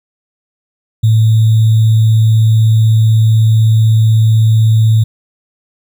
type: tone with sample-and-hold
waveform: sine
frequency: 110.5 Hz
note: A2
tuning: 8 cents sharp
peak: -5 dBFS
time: 1.03-5.04 s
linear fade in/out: 10 ms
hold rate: 3675 Hz
effects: none